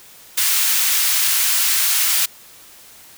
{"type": "high-pass noise", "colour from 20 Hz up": "white", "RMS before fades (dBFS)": -17, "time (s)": [0.37, 2.26], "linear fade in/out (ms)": 10, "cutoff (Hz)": 1500, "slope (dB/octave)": 12, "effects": ["white hiss -44 dBFS RMS until 3.17 s"]}